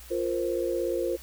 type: chord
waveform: sine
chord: F suspended fourth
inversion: none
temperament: equal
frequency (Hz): 349.2 / 466.2 / 523.3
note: F4 / Bb4 / C5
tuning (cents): 0 / 0 / 0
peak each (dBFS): -29 / -31 / -30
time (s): 0.1-1.17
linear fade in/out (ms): 20
effects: added 60 Hz sine -47 dBFS peak until 1.22 s + white hiss -49 dBFS RMS until 1.22 s